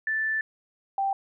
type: tone pair in turn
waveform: sine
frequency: 1760 / 784 Hz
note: A6 / G5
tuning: 0 / 0 cents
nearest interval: octave + major second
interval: 1400 cents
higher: first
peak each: -24 / -23 dBFS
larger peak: second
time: 0.07-0.41 / 0.98-1.13 s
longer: first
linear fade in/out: 2 ms
effects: none